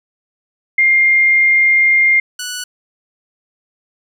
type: tone pair in turn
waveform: sine / 10% pulse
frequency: 2114 / 1478.3 Hz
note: C7 / F#6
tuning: +17 / -2 cents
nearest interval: tritone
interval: 619 cents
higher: first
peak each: -8 / -14 dBFS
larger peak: first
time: 0.78-2.2 / 2.39-2.64 s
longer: first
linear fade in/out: 5 ms
effects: none